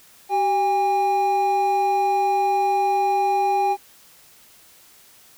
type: tone pair together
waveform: triangle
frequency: 383.7 / 810 Hz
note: G4 / G#5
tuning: -37 / -43 cents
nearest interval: octave + minor second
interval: 1294 cents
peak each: -23 / -16 dBFS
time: 0.29-3.77 s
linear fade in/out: 50 ms
effects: white hiss -51 dBFS RMS until 5.37 s